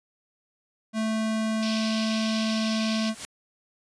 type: tone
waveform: square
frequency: 219.9 Hz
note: A3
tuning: 1 cent flat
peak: -25 dBFS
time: 0.93-3.15 s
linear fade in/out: 50 ms
type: band-pass noise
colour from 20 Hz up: white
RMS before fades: -35 dBFS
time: 1.62-3.1 s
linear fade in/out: 10 ms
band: 2300 to 5700 Hz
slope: 96 dB/octave
type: noise with exponential growth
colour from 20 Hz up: white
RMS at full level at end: -32 dBFS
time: 2.95-3.25 s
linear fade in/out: 0 ms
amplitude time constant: 64 ms
effects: resampled to 22050 Hz